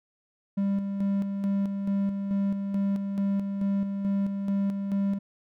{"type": "tone with tremolo", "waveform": "triangle", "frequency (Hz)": 198.1, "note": "G3", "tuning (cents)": 18, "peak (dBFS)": -21, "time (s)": [0.57, 5.19], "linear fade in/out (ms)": 10, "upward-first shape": "square", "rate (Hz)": 2.3, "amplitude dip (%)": 45, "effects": []}